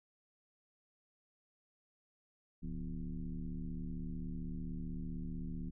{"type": "tone with frequency modulation", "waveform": "sine", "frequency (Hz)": 98, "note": "G2", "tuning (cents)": 0, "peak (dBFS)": -38, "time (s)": [2.62, 5.71], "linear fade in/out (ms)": 20, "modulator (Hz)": 75.7, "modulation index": 2, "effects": []}